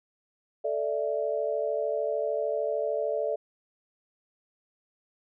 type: chord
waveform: sine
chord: A suspended fourth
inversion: none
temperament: just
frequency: 440 / 586.7 / 660 Hz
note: A4 / D5 / E5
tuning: 0 / -2 / +2 cents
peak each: -31 / -29 / -32 dBFS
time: 0.64-3.36 s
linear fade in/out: 10 ms
effects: none